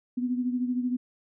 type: beating tone pair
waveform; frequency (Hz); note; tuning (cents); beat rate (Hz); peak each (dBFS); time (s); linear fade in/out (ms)
sine; 246.9 / 259.9; B3 / C4; 0 / -11; 13; -26 / -33; 0.17-0.97; 10
effects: none